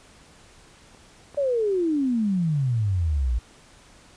clicks, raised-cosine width 1 ms, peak -37 / -29 dBFS, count 2, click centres 0.948 / 1.346 s
sine exponential sweep, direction down, 587.3 to 55.5 Hz, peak -20 dBFS, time 1.37-3.39 s, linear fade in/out 10 ms
effects pink hiss -52 dBFS RMS until 4.16 s + resampled to 22050 Hz

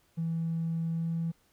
triangle tone with pitch glide, 164.7 to 165.75 Hz, E3 to E3, -1 to +10 cents, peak -25 dBFS, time 0.17-1.32 s, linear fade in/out 20 ms, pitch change +11 cents, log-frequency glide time 0.91-1.09 s, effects tanh soft clip ceiling -26 dBFS + pink hiss -68 dBFS RMS until 1.52 s

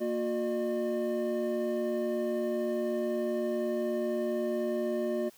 triangle tone cluster, 231.4 / 360 / 604 Hz, A#3 / F#4 / D5, -13 / -47 / +48 cents, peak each -32 / -30 / -31 dBFS, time 0-5.3 s, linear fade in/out 20 ms, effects white hiss -59 dBFS RMS until 5.37 s

